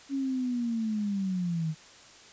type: linear sweep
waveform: sine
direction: down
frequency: 278.2 to 153.8 Hz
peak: -27 dBFS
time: 0.09-1.75 s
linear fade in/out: 50 ms
effects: white hiss -52 dBFS RMS until 2.32 s + resampled to 16000 Hz